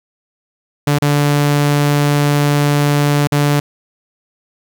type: tone with dropouts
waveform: sawtooth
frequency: 145.3 Hz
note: D3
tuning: 18 cents flat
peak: -7 dBFS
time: 0.87-3.6 s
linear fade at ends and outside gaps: 5 ms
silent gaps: 0.986-1.02 / 3.273-3.32 s
effects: 8-bit